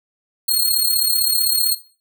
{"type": "tone with amplitude modulation", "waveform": "10% pulse", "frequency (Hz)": 4277, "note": "C8", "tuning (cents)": 37, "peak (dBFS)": -6, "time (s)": [0.48, 1.75], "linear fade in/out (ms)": 10, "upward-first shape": "sine", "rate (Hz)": 35.6, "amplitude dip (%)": 55, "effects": ["noise-tail reverb RT60 0.4 s tail -17 dB re dry"]}